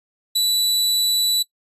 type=tone; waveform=sawtooth; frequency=3955 Hz; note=B7; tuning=2 cents sharp; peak=-13 dBFS; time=0.35-1.43 s; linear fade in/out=10 ms; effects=noise-tail reverb RT60 0.1 s tail -22 dB re dry + resampled to 32000 Hz